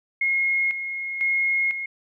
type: tone with tremolo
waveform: sine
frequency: 2155 Hz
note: C#7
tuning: 49 cents flat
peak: -19 dBFS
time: 0.21-1.86 s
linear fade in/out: 5 ms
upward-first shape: square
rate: 1 Hz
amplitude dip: 60%
effects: none